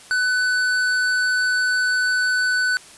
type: tone with hard clipping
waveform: sine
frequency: 1499 Hz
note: F#6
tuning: 22 cents sharp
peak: -19 dBFS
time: 0.11-2.77 s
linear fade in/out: 0 ms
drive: 11 dB
effects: white hiss -44 dBFS RMS until 2.97 s + resampled to 24000 Hz